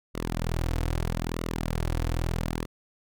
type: tone with flanger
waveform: sawtooth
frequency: 41.2 Hz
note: E1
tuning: in tune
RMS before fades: -29 dBFS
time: 0.14-2.66 s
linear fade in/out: 20 ms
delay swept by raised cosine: 1.2 to 5.1 ms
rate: 0.78 Hz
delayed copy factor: -0.7
effects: none